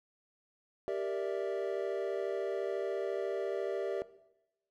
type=chord; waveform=triangle; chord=E half-diminished seventh; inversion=first; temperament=equal; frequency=392 / 466.2 / 587.3 / 659.3 Hz; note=G4 / Bb4 / D5 / E5; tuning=0 / 0 / 0 / 0 cents; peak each=-34 / -37 / -36 / -37 dBFS; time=0.88-4.02 s; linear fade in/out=0 ms; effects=noise-tail reverb RT60 0.9 s tail -17 dB re dry